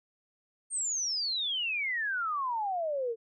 sine exponential sweep, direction down, 8820 to 440.6 Hz, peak -29 dBFS, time 0.7-3.16 s, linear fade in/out 50 ms, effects none

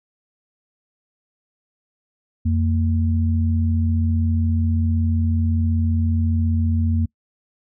sine tone pair together, 87.31 / 228.7 Hz, F2 / A#3, 0 / -33 cents, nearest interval octave + perfect fourth, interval 1667 cents, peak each -17 / -23 dBFS, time 2.45-7.06 s, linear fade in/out 10 ms, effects noise-tail reverb RT60 0.1 s tail -25 dB re dry

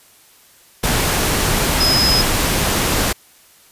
sine tone in noise, 5080 Hz, D#8, 35 cents sharp, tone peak -14 dBFS, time 1.8-2.22 s, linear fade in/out 10 ms, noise pink, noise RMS -17 dBFS, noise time 0.83-3.13 s, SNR 0 dB, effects white hiss -49 dBFS RMS until 3.71 s + resampled to 32000 Hz

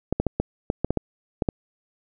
clicks, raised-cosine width 2 ms, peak -8 dBFS, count 10, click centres 0.126 / 0.2 / 0.267 / 0.4 / 0.701 / 0.846 / 0.906 / 0.973 / 1.422 / 1.488 s, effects none

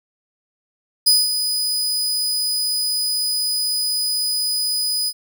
sawtooth tone with ADSR envelope, 4978 Hz, D#8, in tune, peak -7 dBFS, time 1.06-5.13 s, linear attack 13 ms, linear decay 200 ms, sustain -9 dB, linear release 51 ms, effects none

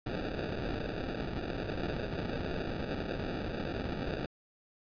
white noise with sample-and-hold, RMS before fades -36 dBFS, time 0.06-4.26 s, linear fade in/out 5 ms, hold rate 1050 Hz, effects resampled to 11025 Hz

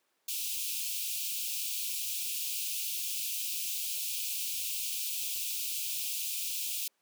white high-pass noise, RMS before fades -35 dBFS, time 0.28-6.88 s, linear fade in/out 5 ms, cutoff 2400 Hz, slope 96 dB/octave, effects pink hiss -75 dBFS RMS until 7.01 s + high-pass 400 Hz 12 dB/octave

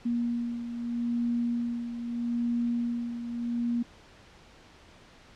sine beating tone pair, 237.1 / 237.89 Hz, A#3 / A#3, +30 / +35 cents, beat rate 0.79 Hz, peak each -28 / -35 dBFS, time 0.05-3.83 s, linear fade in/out 10 ms, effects pink hiss -54 dBFS RMS until 5.35 s + low-pass 5000 Hz 12 dB/octave

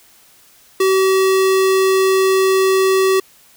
square tone, 381.4 Hz, G4, 47 cents flat, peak -12 dBFS, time 0.8-3.2 s, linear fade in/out 5 ms, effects white hiss -49 dBFS RMS until 3.56 s

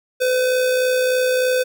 square tone with amplitude modulation, 507 Hz, B4, 45 cents sharp, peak -15 dBFS, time 0.2-1.64 s, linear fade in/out 20 ms, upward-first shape sine, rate 63.3 Hz, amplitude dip 30%, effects none

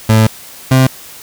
30% pulse tone pair in turn, 110 / 130.81 Hz, A2 / C3, 0 / 0 cents, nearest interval minor third, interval 300 cents, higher second, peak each -3 dBFS, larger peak neither, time 0.09-0.27 / 0.71-0.87 s, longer first, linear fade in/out 5 ms, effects white hiss -34 dBFS RMS until 1.22 s

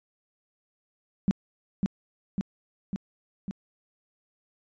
sine tone with echo, 194.3 Hz, G3, 15 cents flat, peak -18 dBFS, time 1.28-1.31 s, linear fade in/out 0 ms, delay 550 ms, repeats 4, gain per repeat -3 dB, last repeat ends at 3.51 s, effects resampled to 16000 Hz

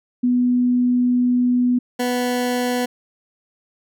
sine / 20% pulse tone pair in turn, 246.9 / 246.9 Hz, B3 / B3, 0 / 0 cents, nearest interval unison, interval 0 cents, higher neither, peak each -14 / -14 dBFS, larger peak neither, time 0.23-1.79 / 1.99-2.86 s, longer first, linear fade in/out 10 ms, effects none

